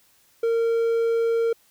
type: tone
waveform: triangle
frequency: 460 Hz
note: A#4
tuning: 23 cents flat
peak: -17 dBFS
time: 0.43-1.53 s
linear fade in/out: 5 ms
effects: white hiss -60 dBFS RMS until 1.7 s